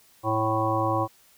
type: harmonic tone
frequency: 110 Hz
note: A2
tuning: in tune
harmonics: 1 / 3 / 5 / 7 / 9 / 10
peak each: -29 / -29 / -29 / -29 / -29 / -29 dBFS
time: 0.23-1.08 s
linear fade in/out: 50 ms
effects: white hiss -58 dBFS RMS until 1.37 s